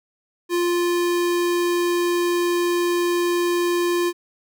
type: tone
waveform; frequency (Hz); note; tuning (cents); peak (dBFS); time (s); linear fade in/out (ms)
square; 349.2; F4; 0; -19; 0.49-4.13; 50
effects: none